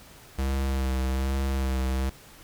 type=tone with vibrato; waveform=square; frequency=66.3 Hz; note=C2; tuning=23 cents sharp; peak=-25 dBFS; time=0.38-2.1 s; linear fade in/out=10 ms; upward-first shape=sine; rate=1.2 Hz; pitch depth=30 cents each way; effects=pink hiss -50 dBFS RMS until 2.43 s